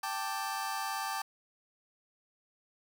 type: chord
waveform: sawtooth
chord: G suspended second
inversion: none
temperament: just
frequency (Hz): 784 / 882 / 1176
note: G5 / A5 / D6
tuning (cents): 0 / +4 / +2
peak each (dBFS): -34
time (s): 0.03-1.22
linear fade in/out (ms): 5
effects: none